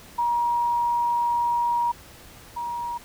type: tone pair in turn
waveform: sine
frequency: 951 / 951 Hz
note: A#5 / A#5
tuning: +34 / +34 cents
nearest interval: unison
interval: 0 cents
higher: neither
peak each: -20 / -27 dBFS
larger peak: first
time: 0.18-1.92 / 2.56-2.98 s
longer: first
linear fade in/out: 10 ms
effects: pink hiss -47 dBFS RMS until 3.04 s